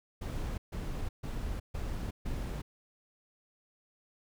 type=noise bursts; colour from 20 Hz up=brown; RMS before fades=-36 dBFS; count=5; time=0.21-2.62 s; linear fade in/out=10 ms; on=370 ms; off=140 ms; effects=none